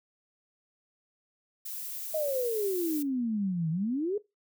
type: noise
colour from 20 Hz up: violet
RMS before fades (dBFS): -38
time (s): 1.65-3.03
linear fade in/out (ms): 10
type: exponential two-way sweep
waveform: sine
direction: down then up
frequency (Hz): 640 to 155.56 to 435.5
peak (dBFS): -27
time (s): 2.14-4.18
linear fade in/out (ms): 5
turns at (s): 3.7
effects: noise-tail reverb RT60 0.2 s tail -19 dB re dry